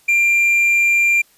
triangle tone, 2381 Hz, D7, 23 cents sharp, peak -10 dBFS, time 0.08-1.22 s, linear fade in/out 10 ms, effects white hiss -54 dBFS RMS until 1.37 s + resampled to 32000 Hz

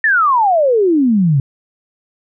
sine exponential sweep, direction down, 1838 to 130.81 Hz, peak -9 dBFS, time 0.04-1.4 s, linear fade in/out 2 ms, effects none

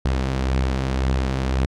sawtooth beating tone pair, 65.41 / 67.31 Hz, C2 / C2, 0 / +50 cents, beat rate 1.9 Hz, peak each -16 / -24 dBFS, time 0.05-1.66 s, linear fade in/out 5 ms, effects low-pass 6000 Hz 12 dB/octave

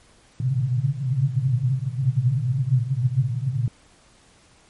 pink band-pass noise, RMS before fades -22 dBFS, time 0.4-3.68 s, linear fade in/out 2 ms, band 120 to 140 Hz, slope 96 dB/octave, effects pink hiss -55 dBFS RMS until 4.69 s + MP3 48 kbps

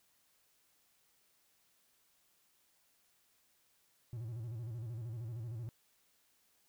triangle tone with vibrato, 115.2 Hz, A#2, 20 cents flat, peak -38 dBFS, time 4.13-5.69 s, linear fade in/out 0 ms, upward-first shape square, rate 13 Hz, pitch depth 95 cents each way, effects white hiss -73 dBFS RMS until 6.68 s

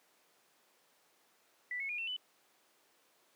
sine tone with pitch steps, 1975.5 / 2192 / 2432 / 2699 / 2994 Hz, B6 / C#7 / D#7 / E7 / F#7, 0 / -20 / -40 / +40 / +20 cents, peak -36 dBFS, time 1.71-2.165 s, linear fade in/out 2 ms, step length 91 ms, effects pink hiss -69 dBFS RMS until 3.35 s + high-pass 400 Hz 12 dB/octave

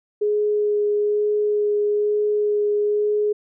sine tone with vibrato, 417.1 Hz, G#4, 7 cents sharp, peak -17 dBFS, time 0.21-3.33 s, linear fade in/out 10 ms, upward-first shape sine, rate 1.1 Hz, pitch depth 9 cents each way, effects none

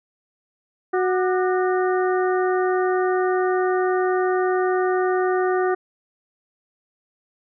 harmonic tone with a mistuned harmonic, 368.7 Hz, F#4, 6 cents flat, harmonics 1 / 2 / 3 / 4 / 5, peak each -19 / -25 / -29 / -31 / -33 dBFS, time 0.93-5.75 s, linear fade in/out 10 ms, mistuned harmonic 3, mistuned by +140 cents, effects none

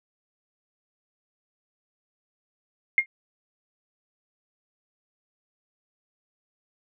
sine tone with exponential decay, 2128 Hz, C7, 29 cents sharp, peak -11 dBFS, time 2.98-3.06 s, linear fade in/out 1 ms, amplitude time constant 16 ms, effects none

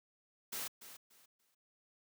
white noise with echo, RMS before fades -41 dBFS, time 0.52-0.68 s, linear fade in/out 10 ms, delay 290 ms, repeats 3, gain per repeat -12 dB, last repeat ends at 1.55 s, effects high-pass 150 Hz 12 dB/octave

